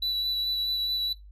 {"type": "tone with vibrato", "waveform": "triangle", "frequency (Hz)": 3951, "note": "B7", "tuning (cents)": 0, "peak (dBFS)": -25, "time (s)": [0.02, 1.13], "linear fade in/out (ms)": 5, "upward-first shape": "sine", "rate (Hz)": 4.7, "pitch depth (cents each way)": 11, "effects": ["noise-tail reverb RT60 0.2 s tail -18 dB re dry", "added 50 Hz sine -45 dBFS peak until 1.31 s"]}